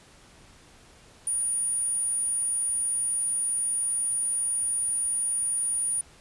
sine tone, 9510 Hz, D9, 21 cents sharp, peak -24 dBFS, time 1.27-6.01 s, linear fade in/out 2 ms, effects pink hiss -54 dBFS RMS until 6.2 s + resampled to 24000 Hz

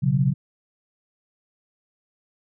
sine chord, B suspended second, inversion none, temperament just, 123.47 / 138.9 / 185.21 Hz, B2 / C#3 / F#3, 0 / +4 / +2 cents, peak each -24 / -19 / -24 dBFS, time 0.02-0.34 s, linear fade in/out 20 ms, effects none

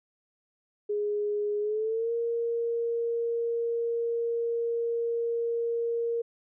sine tone with pitch glide, 415.3 to 466.2 Hz, G#4 to A#4, 0 to 0 cents, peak -26 dBFS, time 0.89-6.22 s, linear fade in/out 10 ms, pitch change +200 cents, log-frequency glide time 1.6-2.12 s, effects none

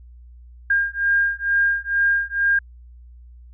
sine beating tone pair, 1609 / 1611.2 Hz, G6 / G6, +45 / +47 cents, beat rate 2.2 Hz, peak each -20 dBFS, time 0.7-2.59 s, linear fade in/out 5 ms, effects added 60 Hz sine -41 dBFS peak until 3.53 s

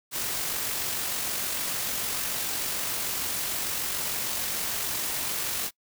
white noise with amplitude modulation, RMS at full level -29 dBFS, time 0.11-5.71 s, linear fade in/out 50 ms, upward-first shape sine, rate 46.7 Hz, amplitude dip 25%, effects noise-tail reverb RT60 0.1 s tail -24 dB re dry

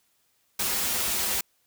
white noise with comb filter, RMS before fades -27 dBFS, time 0.59-1.41 s, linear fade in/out 5 ms, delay 6.8 ms, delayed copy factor -0.65, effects white hiss -69 dBFS RMS until 1.66 s

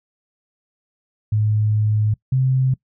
sine tone pair in turn, 106.8 / 130.71 Hz, G#2 / C3, +49 / -1 cents, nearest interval minor third, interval 350 cents, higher second, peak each -15 / -14 dBFS, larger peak second, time 1.32-2.14 / 2.32-2.74 s, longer first, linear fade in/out 5 ms, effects noise-tail reverb RT60 0.1 s tail -22 dB re dry

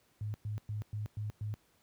sine tone bursts, 105.6 Hz, G#2, 29 cents sharp, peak -34 dBFS, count 6, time 0.21-1.54 s, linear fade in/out 0 ms, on 130 ms, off 110 ms, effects pink hiss -70 dBFS RMS until 1.82 s + high-pass 60 Hz 12 dB/octave

